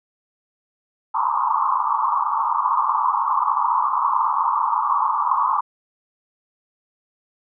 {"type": "band-pass noise", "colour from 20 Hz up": "pink", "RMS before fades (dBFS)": -20, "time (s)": [1.14, 5.61], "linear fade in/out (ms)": 10, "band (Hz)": [880, 1200], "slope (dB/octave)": 96, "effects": []}